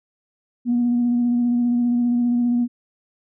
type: tone with vibrato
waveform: sine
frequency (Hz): 241.1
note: B3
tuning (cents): -41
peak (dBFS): -15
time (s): 0.65-2.68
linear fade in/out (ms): 50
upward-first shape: square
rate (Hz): 15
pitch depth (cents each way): 15
effects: tanh soft clip ceiling -12 dBFS